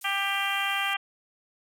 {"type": "noise", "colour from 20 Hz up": "violet", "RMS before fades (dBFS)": -40, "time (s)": [0.01, 0.94], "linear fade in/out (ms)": 5}
{"type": "harmonic tone", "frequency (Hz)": 395.7, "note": "G4", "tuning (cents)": 16, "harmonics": [2, 3, 4, 5, 6, 7, 8], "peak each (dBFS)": [-33, -33, -33, -33, -33, -33, -33], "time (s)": [0.04, 0.97], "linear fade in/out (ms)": 10}
{"effects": ["low-pass 12000 Hz 12 dB/octave"]}